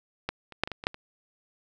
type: clicks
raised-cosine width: 0.3 ms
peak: -13 / -28 / -7 / -19 / -18 / -22 / -6 / -27 dBFS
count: 8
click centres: 0.29 / 0.523 / 0.636 / 0.675 / 0.717 / 0.839 / 0.869 / 0.944 s
effects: none